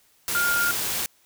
sine tone in noise, 1410 Hz, F6, 16 cents sharp, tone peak -21 dBFS, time 0.35-0.71 s, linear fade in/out 0 ms, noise white, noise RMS -27 dBFS, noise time 0.28-1.06 s, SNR +3 dB, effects white hiss -61 dBFS RMS until 1.25 s

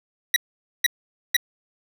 25% pulse tone bursts, 1932 Hz, B6, 39 cents flat, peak -11 dBFS, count 3, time 0.34-1.366 s, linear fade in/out 2 ms, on 22 ms, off 480 ms, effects none

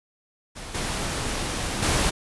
pink noise with level steps, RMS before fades -37 / -28 / -22 dBFS, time 0.55-2.11 s, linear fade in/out 20 ms, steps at 0.74 / 1.82 s, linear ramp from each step 10 ms, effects resampled to 24000 Hz

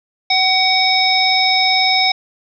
harmonic tone, 753 Hz, F#5, 30 cents sharp, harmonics 1 / 3 / 5 / 7, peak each -17 / -17 / -17 / -17 dBFS, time 0.3-2.12 s, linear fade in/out 5 ms, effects none

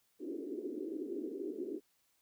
white band-pass noise, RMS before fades -41 dBFS, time 0.19-1.81 s, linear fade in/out 50 ms, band 280 to 390 Hz, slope 48 dB/octave, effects white hiss -75 dBFS RMS until 2.21 s

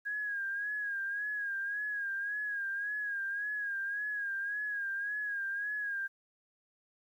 sine tone with vibrato, 1640 Hz, G#6, 22 cents flat, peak -33 dBFS, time 0.05-6.08 s, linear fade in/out 20 ms, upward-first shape sine, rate 1.8 Hz, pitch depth 59 cents each way, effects 11-bit

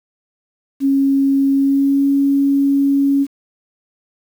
sine tone with pitch glide, 274.1 to 278.2 Hz, C#4 to C#4, -19 to +6 cents, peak -11 dBFS, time 0.8-3.27 s, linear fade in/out 50 ms, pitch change +25 cents, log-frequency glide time 1.52-2.06 s, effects 7-bit

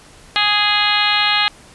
harmonic tone, 415.3 Hz, G#4, in tune, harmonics 2 / 3 / 4 / 5 / 6 / 7 / 8 / 9 / 10, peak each -22 / -22 / -22 / -22 / -22 / -22 / -22 / -22 / -22 dBFS, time 0.36-1.48 s, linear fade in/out 0 ms, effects pink hiss -44 dBFS RMS until 1.74 s + resampled to 24000 Hz

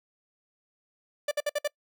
45% pulse tone bursts, 587.3 Hz, D5, in tune, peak -25 dBFS, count 5, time 1.28-1.677 s, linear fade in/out 5 ms, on 33 ms, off 58 ms, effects noise-tail reverb RT60 0.1 s tail -25 dB re dry

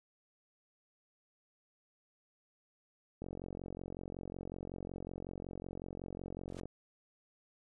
click train, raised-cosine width 2 ms, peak -30 dBFS, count 157, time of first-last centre 3.22-6.656 s, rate 45.4 Hz
pink noise with exponential growth, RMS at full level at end -47 dBFS, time 6.48-6.6 s, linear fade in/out 2 ms, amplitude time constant 25 ms
effects resampled to 22050 Hz

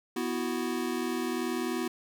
square chord, B suspended fourth, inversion none, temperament equal, 246.9 / 329.6 / 370 Hz, B3 / E4 / F#4, 0 / 0 / 0 cents, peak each -34 / -35 / -35 dBFS, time 0.16-1.88 s, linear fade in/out 5 ms, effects none

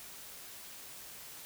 silence, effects white hiss -49 dBFS RMS until 1.45 s

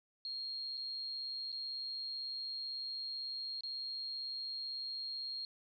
sine tone with dropouts, 4246 Hz, C8, 25 cents sharp, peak -39 dBFS, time 0.25-5.45 s, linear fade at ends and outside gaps 1 ms, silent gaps 0.772-0.776 / 1.519-1.526 / 3.608-3.635 s, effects none

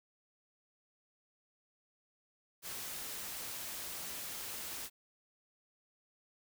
white noise, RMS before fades -43 dBFS, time 2.62-4.9 s, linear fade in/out 50 ms, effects none

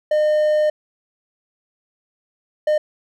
triangle tone bursts at uneven times, 608 Hz, D#5, 40 cents flat, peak -12 dBFS, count 2, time 0.11-0.7 / 2.67-2.78 s, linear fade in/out 5 ms, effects none

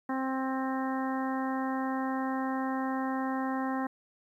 harmonic tone, 263.7 Hz, C4, 14 cents sharp, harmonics 1 / 2 / 3 / 4 / 5 / 6 / 7, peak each -31 / -40 / -36 / -38 / -44 / -45 / -43 dBFS, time 0.09-3.87 s, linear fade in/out 5 ms, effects 11-bit

